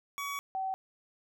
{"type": "tone pair in turn", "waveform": ["25% pulse", "sine"], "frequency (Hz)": [1130, 763.8], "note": ["C#6", "G5"], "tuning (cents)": [33, -45], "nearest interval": "perfect fifth", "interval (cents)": 678, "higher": "first", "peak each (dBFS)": [-31, -31], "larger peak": "neither", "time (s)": [[0.18, 0.39], [0.55, 0.74]], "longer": "first", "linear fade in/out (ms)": 0, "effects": []}